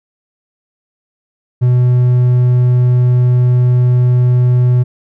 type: tone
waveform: triangle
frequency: 124.1 Hz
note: B2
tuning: 9 cents sharp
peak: -5 dBFS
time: 1.61-4.84 s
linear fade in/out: 20 ms
effects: none